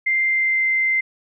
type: tone with pitch glide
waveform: sine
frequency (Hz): 2093 to 2080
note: C7 to C7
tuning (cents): 0 to -11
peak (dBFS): -16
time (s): 0.06-1.01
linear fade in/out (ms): 10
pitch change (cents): -11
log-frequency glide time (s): 0.26-0.64
effects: none